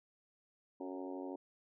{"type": "harmonic tone with a mistuned harmonic", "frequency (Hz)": 92.5, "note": "F#2", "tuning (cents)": 0, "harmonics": [3, 4, 5, 6, 7, 8, 9, 10], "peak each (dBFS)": [-44, -46, -52, -50, -56, -54, -57, -55], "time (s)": [0.8, 1.36], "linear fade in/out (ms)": 5, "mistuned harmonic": 5, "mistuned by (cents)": -36, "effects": []}